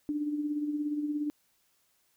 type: tone with tremolo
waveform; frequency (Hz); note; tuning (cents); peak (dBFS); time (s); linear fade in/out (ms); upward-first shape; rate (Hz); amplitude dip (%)
sine; 296.1; D4; +14; -27; 0.09-1.3; 0; sine; 17; 50
effects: white hiss -71 dBFS RMS until 2.16 s